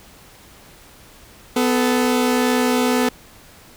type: tone pair together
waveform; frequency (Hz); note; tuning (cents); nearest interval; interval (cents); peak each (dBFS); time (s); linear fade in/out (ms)
sawtooth; 250 / 437.9; B3 / A4; +21 / -8; minor seventh; 971; -13 / -17; 1.56-3.09; 5
effects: pink hiss -46 dBFS RMS until 3.76 s